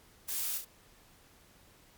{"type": "noise with echo", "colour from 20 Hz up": "blue", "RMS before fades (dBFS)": -36, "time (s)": [0.28, 0.58], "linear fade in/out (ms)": 10, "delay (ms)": 35, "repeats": 2, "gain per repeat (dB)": -5, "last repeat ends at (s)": 0.65, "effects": ["pink hiss -61 dBFS RMS until 1.97 s", "MP3 96 kbps"]}